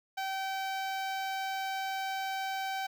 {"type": "tone with notch filter", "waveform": "sawtooth", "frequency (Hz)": 771, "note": "G5", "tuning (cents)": -29, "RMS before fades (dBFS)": -35, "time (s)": [0.17, 2.87], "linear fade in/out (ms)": 10, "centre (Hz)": 9500, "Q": 0.89, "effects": []}